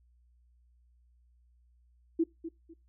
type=tone with echo; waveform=sine; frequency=329.6 Hz; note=E4; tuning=in tune; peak=-23 dBFS; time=2.19-2.24 s; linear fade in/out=10 ms; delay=250 ms; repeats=2; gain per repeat=-12 dB; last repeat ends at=2.74 s; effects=noise-tail reverb RT60 0.2 s tail -21 dB re dry + added 60 Hz sine -62 dBFS peak until 2.88 s

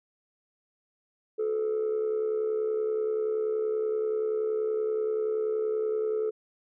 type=tone with amplitude modulation; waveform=sine; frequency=433.5 Hz; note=A4; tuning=26 cents flat; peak=-21 dBFS; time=1.38-6.31 s; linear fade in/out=20 ms; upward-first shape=sine; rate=70.5 Hz; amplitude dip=65%; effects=tanh soft clip ceiling -22 dBFS

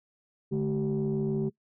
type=tone cluster; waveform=sine; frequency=145.6 / 212.4 / 384.6 Hz; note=D3 / G#3 / G4; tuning=-15 / +39 / -33 cents; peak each=-29 dBFS; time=0.51-1.5 s; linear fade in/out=20 ms; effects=noise-tail reverb RT60 0.1 s tail -21 dB re dry + tanh soft clip ceiling -21 dBFS

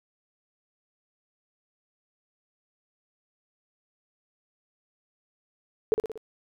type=tone with echo; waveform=sine; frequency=440 Hz; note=A4; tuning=in tune; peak=-17 dBFS; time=5.92-5.94 s; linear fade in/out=0 ms; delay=59 ms; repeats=4; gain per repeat=-5 dB; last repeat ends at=6.176 s; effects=none

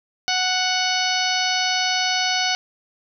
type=harmonic tone; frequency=740 Hz; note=F#5; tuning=in tune; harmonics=1 / 2 / 3 / 4 / 5 / 6 / 7 / 8; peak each=-25 / -27 / -27 / -26 / -30 / -26 / -29 / -30 dBFS; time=0.28-2.55 s; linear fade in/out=0 ms; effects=none

